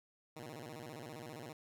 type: tone with vibrato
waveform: 10% pulse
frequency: 136 Hz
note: C#3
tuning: 33 cents flat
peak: -38 dBFS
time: 0.36-1.53 s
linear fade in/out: 5 ms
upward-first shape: square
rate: 15 Hz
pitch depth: 240 cents each way
effects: none